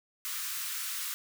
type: high-pass noise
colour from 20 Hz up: white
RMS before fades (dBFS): -36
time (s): 0.25-1.14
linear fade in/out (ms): 0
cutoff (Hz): 1100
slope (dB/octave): 48
effects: none